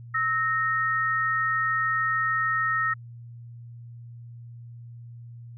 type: tone pair together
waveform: sine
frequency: 1300 / 1853.4 Hz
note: E6 / A#6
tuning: -24 / -10 cents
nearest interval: tritone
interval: 614 cents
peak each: -25 dBFS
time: 0.14-2.94 s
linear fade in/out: 10 ms
effects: added 118 Hz sine -40 dBFS peak until 5.57 s